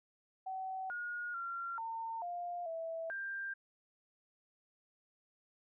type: tone with pitch steps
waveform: sine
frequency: 758 / 1438 / 1375 / 907 / 702 / 656 / 1587 Hz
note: F#5 / F#6 / F6 / A#5 / F5 / E5 / G6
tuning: +42 / -50 / -27 / -48 / +9 / -9 / +21 cents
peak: -38 dBFS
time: 0.46-3.54 s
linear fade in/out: 10 ms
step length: 440 ms
effects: none